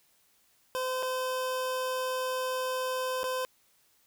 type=tone with dropouts; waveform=25% pulse; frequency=513 Hz; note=C5; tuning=34 cents flat; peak=-26 dBFS; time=0.75-3.45 s; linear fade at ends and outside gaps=0 ms; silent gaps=1.026-1.03 / 3.232-3.24 s; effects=white hiss -67 dBFS RMS until 4.06 s